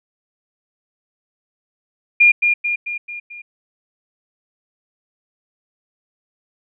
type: tone with echo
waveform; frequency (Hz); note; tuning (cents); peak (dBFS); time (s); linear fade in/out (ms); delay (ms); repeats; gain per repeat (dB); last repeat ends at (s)
sine; 2415; D7; +48; -7; 2.2-2.32; 10; 220; 5; -5; 3.42
effects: none